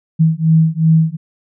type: beating tone pair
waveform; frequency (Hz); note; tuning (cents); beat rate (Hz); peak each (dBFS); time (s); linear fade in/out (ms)
sine; 159.4 / 162.1; D#3 / E3; +42 / -29; 2.7; -12; 0.19-1.17; 20
effects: none